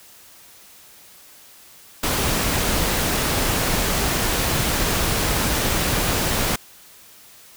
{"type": "noise", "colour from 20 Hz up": "pink", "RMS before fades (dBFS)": -21, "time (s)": [2.03, 6.56], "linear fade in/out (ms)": 5, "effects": ["white hiss -47 dBFS RMS until 7.56 s"]}